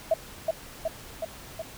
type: tone with echo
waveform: sine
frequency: 649 Hz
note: E5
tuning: 27 cents flat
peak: -18 dBFS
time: 0.11-0.14 s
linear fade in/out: 5 ms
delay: 370 ms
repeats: 4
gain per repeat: -3 dB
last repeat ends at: 1.62 s
effects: pink hiss -45 dBFS RMS until 1.77 s